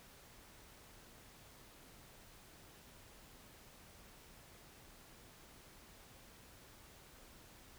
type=silence; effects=pink hiss -60 dBFS RMS until 7.78 s